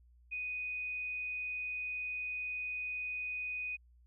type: tone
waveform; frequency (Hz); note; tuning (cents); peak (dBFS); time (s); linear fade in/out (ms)
sine; 2489; D#7; 0; -36; 0.31-3.77; 20
effects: added 60 Hz sine -60 dBFS peak until 4.06 s